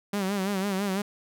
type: tone with vibrato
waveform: sawtooth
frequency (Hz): 196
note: G3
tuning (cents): 0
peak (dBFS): -22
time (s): 0.13-1.02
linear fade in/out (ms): 5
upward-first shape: sine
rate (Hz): 6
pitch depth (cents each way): 84
effects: none